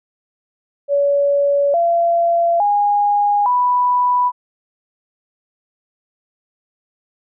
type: tone with pitch steps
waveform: sine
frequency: 567 / 682.1 / 820.6 / 987.2 Hz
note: C#5 / F5 / G#5 / B5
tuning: +39 / -41 / -21 / -1 cents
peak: -12 dBFS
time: 0.88-4.32 s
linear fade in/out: 50 ms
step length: 860 ms
effects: none